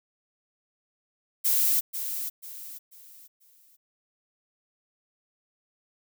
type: noise with echo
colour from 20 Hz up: violet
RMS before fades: -23 dBFS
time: 1.44-1.81 s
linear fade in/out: 20 ms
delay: 490 ms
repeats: 4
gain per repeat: -9 dB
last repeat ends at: 3.77 s
effects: none